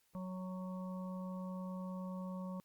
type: harmonic tone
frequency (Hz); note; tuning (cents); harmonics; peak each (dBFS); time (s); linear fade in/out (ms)
185; F#3; 0; 1 / 3 / 5 / 6; -41 / -50 / -55 / -54; 0.15-2.6; 0
effects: white hiss -75 dBFS RMS until 2.64 s + Opus 48 kbps